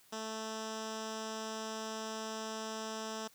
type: tone with low-pass filter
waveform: 10% pulse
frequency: 220 Hz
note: A3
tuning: in tune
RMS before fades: -41 dBFS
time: 0.12-3.28 s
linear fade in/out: 10 ms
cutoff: 6500 Hz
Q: 2.8
effects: white hiss -64 dBFS RMS until 3.34 s